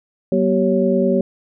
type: tone cluster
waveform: sine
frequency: 189.4 / 239.2 / 386.7 / 555 Hz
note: F#3 / A#3 / G4 / C#5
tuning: +41 / +45 / -24 / +2 cents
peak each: -19 dBFS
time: 0.32-1.21 s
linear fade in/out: 2 ms
effects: none